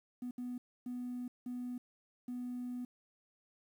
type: tone bursts at uneven times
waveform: triangle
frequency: 246.9 Hz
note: B3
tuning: in tune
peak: -35 dBFS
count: 5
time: 0.22-0.31 / 0.38-0.58 / 0.86-1.28 / 1.46-1.78 / 2.28-2.85 s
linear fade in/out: 5 ms
effects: tanh soft clip ceiling -35 dBFS + 11-bit